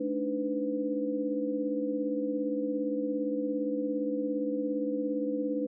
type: tone cluster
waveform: sine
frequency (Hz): 215.7 / 290.1 / 307.5 / 501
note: A3 / D4 / D#4 / B4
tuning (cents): -34 / -21 / -20 / +25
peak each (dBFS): -38 / -31 / -37 / -33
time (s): 0-5.67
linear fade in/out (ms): 10
effects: none